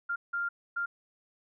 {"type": "tone bursts at uneven times", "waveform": "sine", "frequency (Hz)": 1396.9, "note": "F6", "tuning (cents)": 0, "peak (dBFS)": -29, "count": 3, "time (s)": [[0.09, 0.16], [0.33, 0.49], [0.76, 0.86]], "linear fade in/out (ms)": 10, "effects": []}